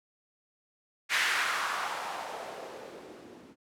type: noise with low-pass filter sweep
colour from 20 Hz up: violet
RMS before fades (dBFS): -34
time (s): 1.09-3.56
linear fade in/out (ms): 50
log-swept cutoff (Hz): 2000 to 250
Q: 2
effects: none